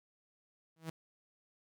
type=tone with exponential growth; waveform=sawtooth; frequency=161.8 Hz; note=E3; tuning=32 cents flat; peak=-32 dBFS; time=0.76-0.9 s; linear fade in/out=5 ms; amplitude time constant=29 ms; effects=none